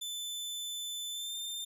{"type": "tone with pitch glide", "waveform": "sawtooth", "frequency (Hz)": [3520, 3592], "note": ["A7", "A7"], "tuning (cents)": [0, 35], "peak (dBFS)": -34, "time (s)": [0.01, 1.65], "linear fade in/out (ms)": 10, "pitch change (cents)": 35, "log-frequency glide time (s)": [1.11, 1.34], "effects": []}